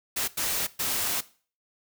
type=noise bursts at uneven times; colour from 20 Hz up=white; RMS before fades=-28 dBFS; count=3; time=0.16-0.28 / 0.37-0.67 / 0.79-1.21 s; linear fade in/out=10 ms; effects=noise-tail reverb RT60 0.4 s tail -18 dB re dry